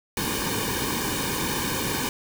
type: noise with comb filter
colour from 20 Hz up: pink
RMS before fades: -27 dBFS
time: 0.17-2.09 s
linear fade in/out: 2 ms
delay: 1.5 ms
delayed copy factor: -0.85
effects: none